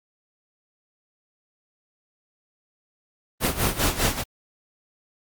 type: noise with tremolo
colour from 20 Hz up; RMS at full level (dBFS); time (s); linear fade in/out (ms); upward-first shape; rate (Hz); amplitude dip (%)
pink; -20; 3.4-4.24; 50; sine; 5; 80
effects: Opus 32 kbps